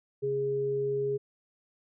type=tone pair together; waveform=sine; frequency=137.4 / 412.2 Hz; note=C#3 / G#4; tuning=-15 / -13 cents; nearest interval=octave + perfect fifth; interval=1902 cents; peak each=-37 / -27 dBFS; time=0.22-1.18 s; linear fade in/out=20 ms; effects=none

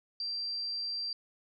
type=tone; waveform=sine; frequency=4711 Hz; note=D8; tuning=5 cents sharp; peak=-33 dBFS; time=0.2-1.13 s; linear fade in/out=2 ms; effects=none

